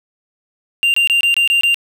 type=tone bursts; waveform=triangle; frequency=2784 Hz; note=F7; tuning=6 cents flat; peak=-9 dBFS; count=7; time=0.83-1.744 s; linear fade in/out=0 ms; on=110 ms; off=24 ms; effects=none

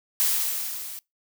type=noise with level ramp; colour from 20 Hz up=blue; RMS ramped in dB=-21 to -38 dBFS; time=0.2-0.99 s; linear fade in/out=0 ms; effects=noise-tail reverb RT60 0.2 s tail -25 dB re dry

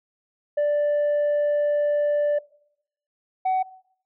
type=tone pair in turn; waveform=sine; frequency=587.3 / 751.1 Hz; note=D5 / F#5; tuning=0 / +26 cents; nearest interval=major third; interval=426 cents; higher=second; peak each=-16 / -17 dBFS; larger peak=first; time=0.57-2.39 / 3.45-3.63 s; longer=first; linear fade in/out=10 ms; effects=noise-tail reverb RT60 0.7 s tail -22 dB re dry + tanh soft clip ceiling -18 dBFS

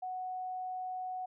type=tone; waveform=sine; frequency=740 Hz; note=F#5; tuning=in tune; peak=-36 dBFS; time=0.02-1.26 s; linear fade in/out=10 ms; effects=none

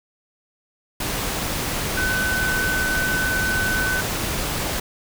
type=tone in noise; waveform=sine; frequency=1512 Hz; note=F#6; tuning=37 cents sharp; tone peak=-21 dBFS; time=1.97-4.01 s; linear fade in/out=5 ms; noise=pink; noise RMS=-25 dBFS; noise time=1-4.8 s; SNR=+1 dB; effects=none

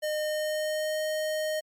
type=tone with pitch glide; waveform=square; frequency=610 to 619.6 Hz; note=D#5 to D#5; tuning=-34 to -7 cents; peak=-28 dBFS; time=0.02-1.61 s; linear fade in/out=20 ms; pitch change=+27 cents; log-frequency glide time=0.17-1.01 s; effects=MP3 96 kbps

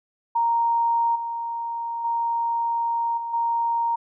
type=tone with level steps; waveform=sine; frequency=931 Hz; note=A#5; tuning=2 cents flat; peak=-18 / -26 / -21 / -27 / -20 dBFS; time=0.35-3.96 s; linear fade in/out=10 ms; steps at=1.15 / 2.04 / 3.17 / 3.33 s; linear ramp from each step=10 ms; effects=none

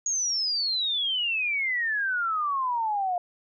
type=exponential sweep; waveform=sine; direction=down; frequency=6720 to 698.5 Hz; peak=-24 dBFS; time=0.06-3.18 s; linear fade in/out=2 ms; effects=none

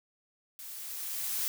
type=noise with level ramp; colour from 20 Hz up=blue; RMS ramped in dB=-45 to -31 dBFS; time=0.59-1.48 s; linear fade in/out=0 ms; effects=none

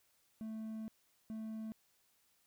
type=tone bursts at uneven times; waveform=triangle; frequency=220 Hz; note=A3; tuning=in tune; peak=-39 dBFS; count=2; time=0.41-0.88 / 1.3-1.72 s; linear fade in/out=0 ms; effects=white hiss -74 dBFS RMS until 2.46 s

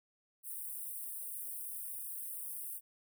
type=high-pass noise; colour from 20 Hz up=white; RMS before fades=-43 dBFS; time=0.43-2.81 s; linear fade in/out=50 ms; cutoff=8600 Hz; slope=96 dB/octave; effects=none

